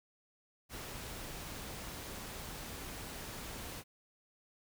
pink noise, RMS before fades -45 dBFS, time 0.69-3.84 s, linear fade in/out 50 ms, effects none

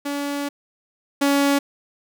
sawtooth tone pair in turn, 285.1 / 281.3 Hz, C#4 / C#4, +49 / +26 cents, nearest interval unison, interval 23 cents, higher first, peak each -20 / -12 dBFS, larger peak second, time 0.05-0.49 / 1.21-1.59 s, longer first, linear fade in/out 10 ms, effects none

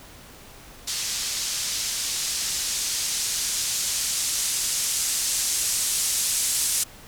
violet noise with low-pass filter sweep, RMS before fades -26 dBFS, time 0.87-6.84 s, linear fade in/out 10 ms, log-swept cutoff 5200 to 8000 Hz, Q 1, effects pink hiss -46 dBFS RMS until 7.07 s

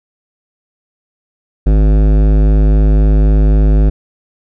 sine tone with hard clipping, 51.9 Hz, G#1, in tune, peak -8 dBFS, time 1.66-3.9 s, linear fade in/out 10 ms, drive 16 dB, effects none

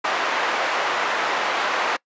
white band-pass noise, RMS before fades -23 dBFS, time 0.04-1.97 s, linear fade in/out 10 ms, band 550 to 1600 Hz, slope 12 dB/octave, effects noise-tail reverb RT60 0.1 s tail -24 dB re dry + resampled to 16000 Hz

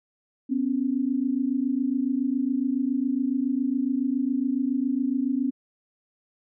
sine tone pair together, 250.7 / 277.9 Hz, B3 / C#4, +26 / +4 cents, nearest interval major second, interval 178 cents, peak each -25 dBFS, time 0.49-5.51 s, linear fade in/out 20 ms, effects none

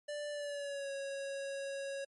square tone with pitch glide, 588 to 551.8 Hz, D5 to C#5, +2 to -8 cents, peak -39 dBFS, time 0.08-2.05 s, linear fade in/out 10 ms, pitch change -110 cents, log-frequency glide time 0.31-0.91 s, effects MP3 48 kbps

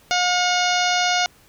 harmonic tone with a mistuned harmonic, 717 Hz, F5, 45 cents sharp, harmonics 1 / 2 / 3 / 4 / 5 / 6 / 7 / 8 / 9, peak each -21 / -24 / -26 / -27 / -28 / -29 / -29 / -30 / -31 dBFS, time 0.11-1.26 s, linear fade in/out 0 ms, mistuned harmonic 3, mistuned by +28 cents, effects pink hiss -53 dBFS RMS until 1.48 s

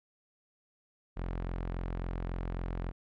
sawtooth tone, 43.65 Hz, F1, in tune, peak -30 dBFS, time 1.16-2.92 s, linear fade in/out 20 ms, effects low-pass 2000 Hz 12 dB/octave

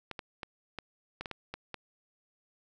clicks, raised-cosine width 0.3 ms, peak -22 dBFS, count 9, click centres 0.113 / 0.192 / 0.432 / 0.787 / 1.21 / 1.258 / 1.313 / 1.54 / 1.743 s, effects none

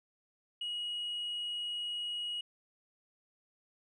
sine tone, 2900 Hz, F#7, 35 cents flat, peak -33 dBFS, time 0.61-2.41 s, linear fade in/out 5 ms, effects tanh soft clip ceiling -33 dBFS

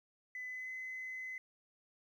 sine tone with pitch glide, 2008 to 2034 Hz, B6 to C7, +28 to -50 cents, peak -40 dBFS, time 0.35-1.38 s, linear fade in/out 2 ms, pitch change +22 cents, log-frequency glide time 0.47-0.7 s, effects tanh soft clip ceiling -37 dBFS + 12-bit

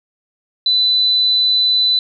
sine tone, 3998 Hz, B7, 20 cents sharp, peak -11 dBFS, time 0.66-1.99 s, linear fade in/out 2 ms, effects none

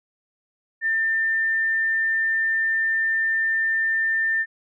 sine tone, 1795 Hz, A6, 34 cents sharp, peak -19 dBFS, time 0.81-4.46 s, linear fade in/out 50 ms, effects none

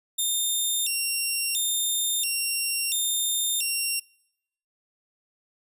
5% pulse tone with vibrato, 3163 Hz, G7, 15 cents sharp, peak -16 dBFS, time 0.18-4 s, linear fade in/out 10 ms, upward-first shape square, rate 0.73 Hz, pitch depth 240 cents each way, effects noise-tail reverb RT60 0.8 s tail -26 dB re dry + resampled to 32000 Hz

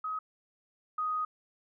sine tone pair in turn, 1267 / 1248.1 Hz, D#6 / D#6, +31 / +5 cents, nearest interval unison, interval 26 cents, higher first, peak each -32 / -29 dBFS, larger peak second, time 0.04-0.19 / 0.98-1.25 s, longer second, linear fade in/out 5 ms, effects none

